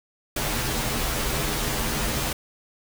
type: noise with comb filter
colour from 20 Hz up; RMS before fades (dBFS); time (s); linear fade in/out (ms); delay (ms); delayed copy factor
pink; -26; 0.36-2.33; 5; 11; -1
effects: none